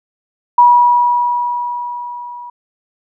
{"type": "tone with level ramp", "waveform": "sine", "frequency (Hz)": 968, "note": "B5", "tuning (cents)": -35, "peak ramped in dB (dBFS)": [-3, -28], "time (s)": [0.58, 2.5], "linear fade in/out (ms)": 5, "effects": []}